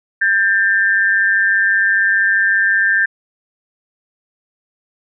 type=tone pair together; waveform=sine; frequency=1592 / 1787 Hz; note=G6 / A6; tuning=+26 / +26 cents; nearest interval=major second; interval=200 cents; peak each=-14 dBFS; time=0.21-3.06 s; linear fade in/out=10 ms; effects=none